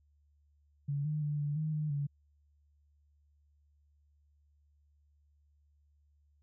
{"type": "tone with pitch steps", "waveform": "sine", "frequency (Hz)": [142.3, 151.9, 147.7, 145.8, 155.4, 152.1, 143], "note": ["C#3", "D#3", "D3", "D3", "D#3", "D#3", "D3"], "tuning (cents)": [46, -41, 10, -12, -2, -39, -46], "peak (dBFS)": -31, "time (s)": [0.88, 2.07], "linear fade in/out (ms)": 10, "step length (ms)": 170, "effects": ["added 73 Hz sine -66 dBFS peak until 6.42 s"]}